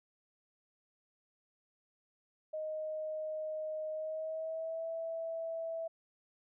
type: tone with pitch glide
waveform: sine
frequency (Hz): 622.3 to 656.6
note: D#5 to E5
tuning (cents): 0 to -7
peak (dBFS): -36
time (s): 2.53-5.88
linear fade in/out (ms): 10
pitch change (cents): +93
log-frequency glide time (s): 3.91-4.87
effects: none